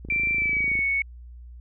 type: click train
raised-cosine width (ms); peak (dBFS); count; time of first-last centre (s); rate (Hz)
3; -25; 21; 0.05-0.791; 27
type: tone with pitch glide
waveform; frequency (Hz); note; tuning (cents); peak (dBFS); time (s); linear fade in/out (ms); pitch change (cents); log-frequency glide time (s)
sine; 2349 to 2217; D7 to C#7; 0 to 0; -21; 0.1-1.02; 2; -100; 0.34-0.77
effects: added 60 Hz sine -40 dBFS peak until 1.6 s